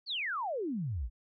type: exponential sweep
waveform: sine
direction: down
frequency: 4681 to 48.79 Hz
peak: -32 dBFS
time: 0.06-1.1 s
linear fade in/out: 50 ms
effects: none